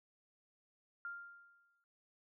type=tone with exponential decay; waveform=sine; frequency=1396.9 Hz; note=F6; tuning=in tune; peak=-40 dBFS; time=1.05-1.84 s; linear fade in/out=1 ms; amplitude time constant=170 ms; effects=none